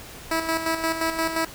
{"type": "tone with tremolo", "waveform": "10% pulse", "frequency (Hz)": 325.6, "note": "E4", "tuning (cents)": -21, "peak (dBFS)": -13, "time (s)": [0.31, 1.45], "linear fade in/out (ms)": 5, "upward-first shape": "square", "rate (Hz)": 5.7, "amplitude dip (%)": 55, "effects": ["pink hiss -41 dBFS RMS until 1.54 s"]}